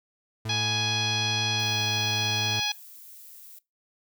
40% pulse tone with pitch glide, 110 to 108.11 Hz, A2 to A2, 0 to -30 cents, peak -30 dBFS, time 0.45-2.6 s, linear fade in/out 5 ms, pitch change -30 cents, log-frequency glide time 1.55-1.79 s
harmonic tone, 834 Hz, G#5, 7 cents sharp, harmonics 1 / 2 / 3 / 4 / 5 / 6 / 7, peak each -35 / -37 / -32 / -29 / -33 / -35 / -37 dBFS, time 0.49-2.72 s, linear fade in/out 5 ms
violet noise, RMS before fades -47 dBFS, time 1.59-3.59 s, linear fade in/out 5 ms
effects noise-tail reverb RT60 0.2 s tail -20 dB re dry

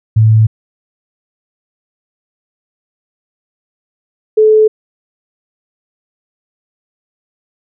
sine tone pair in turn, 110 / 432.6 Hz, A2 / A4, 0 / -29 cents, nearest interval 2 octaves, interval 2371 cents, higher second, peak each -4 dBFS, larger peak neither, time 0.16-0.47 / 4.37-4.68 s, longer neither, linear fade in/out 10 ms, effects none

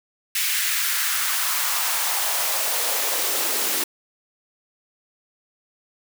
white noise with high-pass filter sweep, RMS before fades -23 dBFS, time 0.35-3.84 s, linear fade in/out 5 ms, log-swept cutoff 2100 to 320 Hz, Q 1.9, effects none

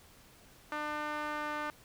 sawtooth tone with band-pass filter, 299.9 Hz, D4, 36 cents sharp, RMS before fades -37 dBFS, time 0.72-1.7 s, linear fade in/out 0 ms, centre 1300 Hz, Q 1.6, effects pink hiss -59 dBFS RMS until 1.84 s

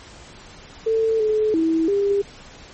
sine tone with pitch steps, 446.2 / 430.3 / 324.7 / 401.3 Hz, A4 / A4 / E4 / G4, +24 / -39 / -26 / +41 cents, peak -16 dBFS, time 0.86-2.22 s, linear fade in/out 10 ms, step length 340 ms, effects pink hiss -43 dBFS RMS until 2.73 s + MP3 32 kbps

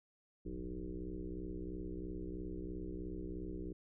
sine tone with frequency modulation, 180.7 Hz, F#3, 41 cents flat, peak -40 dBFS, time 0.45-3.73 s, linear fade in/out 10 ms, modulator 63 Hz, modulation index 3.5, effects none

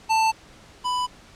square tone pair in turn, 886 / 994.5 Hz, A5 / B5, +12 / +12 cents, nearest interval major second, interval 200 cents, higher second, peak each -18 / -23 dBFS, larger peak first, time 0.09-0.32 / 0.84-1.07 s, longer neither, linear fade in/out 20 ms, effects pink hiss -49 dBFS RMS until 1.35 s + low-pass 7000 Hz 12 dB/octave

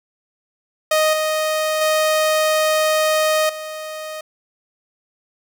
sawtooth tone with level steps, 622.3 Hz, D#5, in tune, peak -10 / -14 / -11 / -24 dBFS, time 0.91-4.21 s, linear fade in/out 5 ms, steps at 1.13 / 1.81 / 3.49 s, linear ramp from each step 5 ms, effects none

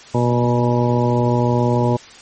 harmonic tone with a mistuned harmonic, 121 Hz, B2, 35 cents flat, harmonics 1 / 2 / 3 / 4 / 5 / 7 / 8, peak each -17 / -20 / -22 / -23 / -24 / -25 / -26 dBFS, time 0.14-1.97 s, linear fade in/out 10 ms, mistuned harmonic 1, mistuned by +21 cents, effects white hiss -41 dBFS RMS until 2.21 s + MP3 32 kbps

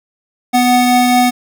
square tone pair together, 248.2 / 740 Hz, B3 / F#5, +9 / 0 cents, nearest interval octave + perfect fifth, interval 1891 cents, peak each -12 dBFS, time 0.53-1.31 s, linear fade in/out 20 ms, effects none

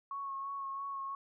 sine tone with vibrato, 1100 Hz, C#6, 14 cents flat, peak -37 dBFS, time 0.11-1.15 s, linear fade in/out 2 ms, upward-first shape sine, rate 3 Hz, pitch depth 21 cents each way, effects none

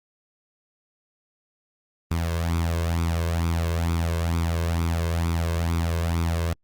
sawtooth tone with flanger, 83.7 Hz, E2, 27 cents sharp, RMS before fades -24 dBFS, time 2.11-6.53 s, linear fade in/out 0 ms, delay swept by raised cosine 0.83 to 1.93 ms, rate 2.2 Hz, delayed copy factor +0.65, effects Opus 24 kbps

